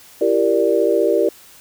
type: chord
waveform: sine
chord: E half-diminished seventh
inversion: none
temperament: equal with one note detuned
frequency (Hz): 336.2 / 392 / 466.2 / 587.3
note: E4 / G4 / Bb4 / D5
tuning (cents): +34 / 0 / 0 / 0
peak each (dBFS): -20 / -18 / -18 / -19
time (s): 0.21-1.29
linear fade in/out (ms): 5
effects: white hiss -45 dBFS RMS until 1.6 s